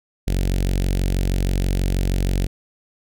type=tone with notch filter; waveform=sawtooth; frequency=46.25 Hz; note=F#1; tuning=in tune; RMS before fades=-20 dBFS; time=0.27-2.47 s; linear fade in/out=10 ms; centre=1100 Hz; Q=0.58; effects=none